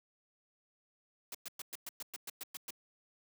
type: noise bursts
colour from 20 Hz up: white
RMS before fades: -43 dBFS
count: 11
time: 1.32-2.706 s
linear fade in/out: 2 ms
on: 26 ms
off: 110 ms
effects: high-pass 200 Hz 12 dB/octave